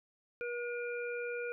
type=harmonic tone; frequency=480 Hz; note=B4; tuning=49 cents flat; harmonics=1 / 3 / 5; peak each=-37 / -42 / -44 dBFS; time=0.41-1.52 s; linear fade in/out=0 ms; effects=none